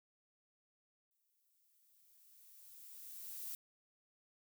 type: noise with exponential growth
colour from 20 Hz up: violet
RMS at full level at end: -44 dBFS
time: 1.11-3.55 s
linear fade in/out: 1 ms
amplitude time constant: 530 ms
effects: none